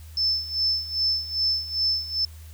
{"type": "tone with tremolo", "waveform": "sine", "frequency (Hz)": 5274, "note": "E8", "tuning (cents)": 0, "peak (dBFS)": -19, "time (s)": [0.17, 2.25], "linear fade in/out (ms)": 2, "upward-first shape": "sine", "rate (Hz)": 2.5, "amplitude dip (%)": 80, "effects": ["added 79 Hz sine -40 dBFS peak until 2.53 s", "white hiss -53 dBFS RMS until 2.53 s"]}